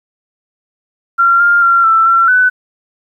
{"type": "tone with pitch steps", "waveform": "sine", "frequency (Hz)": [1376, 1402, 1375, 1331, 1356, 1499], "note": ["F6", "F6", "F6", "E6", "E6", "F#6"], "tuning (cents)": [-26, 6, -27, 16, 49, 22], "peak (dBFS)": -6, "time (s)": [1.18, 2.5], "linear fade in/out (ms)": 20, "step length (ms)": 220, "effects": ["8-bit"]}